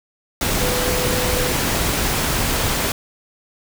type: tone in noise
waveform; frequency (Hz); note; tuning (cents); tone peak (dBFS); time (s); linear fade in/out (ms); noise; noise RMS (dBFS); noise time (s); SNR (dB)
sine; 498.9; B4; +17; -24; 0.6-1.52; 2; pink; -20; 0.41-2.92; -7
effects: none